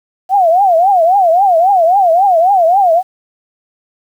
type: tone with vibrato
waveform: sine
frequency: 724 Hz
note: F#5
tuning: 38 cents flat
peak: -6 dBFS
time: 0.29-3.03 s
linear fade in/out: 50 ms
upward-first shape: triangle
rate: 3.7 Hz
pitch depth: 230 cents each way
effects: 7-bit